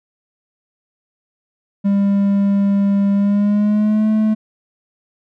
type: tone with pitch glide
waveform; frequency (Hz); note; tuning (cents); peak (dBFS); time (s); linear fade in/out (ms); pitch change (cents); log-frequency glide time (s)
triangle; 199.5 to 216.3; G3 to A3; +31 to -29; -10; 1.84-4.35; 20; +140; 3.13-4.09
effects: none